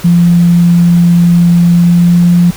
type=tone with pitch glide; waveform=sine; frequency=172.6 to 174.5 Hz; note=F3 to F3; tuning=-20 to -1 cents; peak=-3 dBFS; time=0.04-2.51 s; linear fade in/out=10 ms; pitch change=+19 cents; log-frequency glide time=1.69-2.37 s; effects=pink hiss -28 dBFS RMS until 2.56 s